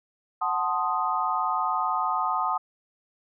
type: chord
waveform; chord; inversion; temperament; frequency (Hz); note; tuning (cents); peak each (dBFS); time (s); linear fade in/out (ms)
sine; F# diminished seventh; none; equal; 740 / 880 / 1046.5 / 1244.5; F#5 / A5 / C6 / Eb6; 0 / 0 / 0 / 0; -30 / -29 / -30 / -27; 0.41-2.58; 10
effects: none